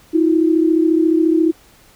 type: tone pair together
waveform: sine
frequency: 320 / 354.3 Hz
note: D#4 / F4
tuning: +49 / +25 cents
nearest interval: major second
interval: 176 cents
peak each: -12 / -17 dBFS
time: 0.13-1.52 s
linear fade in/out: 20 ms
effects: pink hiss -49 dBFS RMS until 1.95 s

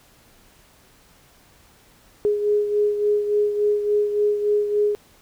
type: beating tone pair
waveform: sine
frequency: 415.3 / 418.8 Hz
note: G#4 / G#4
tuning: 0 / +15 cents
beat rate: 3.5 Hz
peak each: -18 / -26 dBFS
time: 2.25-4.95 s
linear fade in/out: 0 ms
effects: pink hiss -54 dBFS RMS until 5.21 s

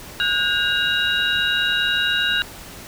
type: tone cluster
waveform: sine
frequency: 1457 / 1607 / 2822 / 3825 Hz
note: F#6 / G6 / F7 / A#7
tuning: -27 / +43 / +17 / +44 cents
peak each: -23 dBFS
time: 0.2-2.42 s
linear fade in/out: 0 ms
effects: pink hiss -38 dBFS RMS until 2.87 s

